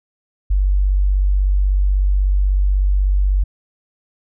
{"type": "tone", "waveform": "sine", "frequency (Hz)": 48.14, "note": "G1", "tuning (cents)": -31, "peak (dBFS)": -12, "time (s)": [0.5, 3.44], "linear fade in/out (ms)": 10, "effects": []}